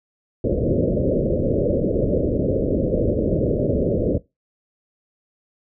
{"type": "low-pass noise", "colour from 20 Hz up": "white", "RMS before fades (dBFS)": -20, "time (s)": [0.44, 4.18], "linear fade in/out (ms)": 5, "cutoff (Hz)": 590, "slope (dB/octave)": 96, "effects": ["noise-tail reverb RT60 0.2 s tail -19 dB re dry"]}